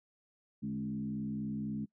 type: tone with frequency modulation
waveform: sine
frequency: 211.7 Hz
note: G#3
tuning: 33 cents sharp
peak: -34 dBFS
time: 0.62-1.86 s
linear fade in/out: 20 ms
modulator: 63.9 Hz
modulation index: 0.93
effects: noise-tail reverb RT60 0.1 s tail -23 dB re dry